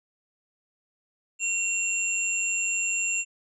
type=tone pair together; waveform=sine; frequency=2736 / 7296 Hz; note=F7 / A#8; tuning=-36 / -38 cents; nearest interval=octave + perfect fourth; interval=1698 cents; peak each=-27 dBFS; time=1.39-3.25 s; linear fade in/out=50 ms; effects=none